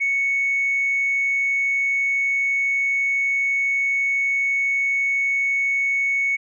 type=tone; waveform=sine; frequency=2217 Hz; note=C#7; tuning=in tune; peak=-17 dBFS; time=0-6.37 s; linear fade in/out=20 ms; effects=tanh soft clip ceiling -14 dBFS